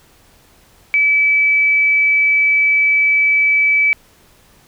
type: tone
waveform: sine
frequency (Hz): 2300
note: D7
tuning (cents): -37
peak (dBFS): -10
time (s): 0.94-3.93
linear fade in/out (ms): 0
effects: pink hiss -50 dBFS RMS until 4.67 s